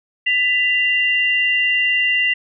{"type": "tone pair together", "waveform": "sine", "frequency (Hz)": [1991, 2782], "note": ["B6", "F7"], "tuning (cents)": [14, -7], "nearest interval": "tritone", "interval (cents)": 579, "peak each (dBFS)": -17, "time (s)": [0.26, 2.34], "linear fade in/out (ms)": 10, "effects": []}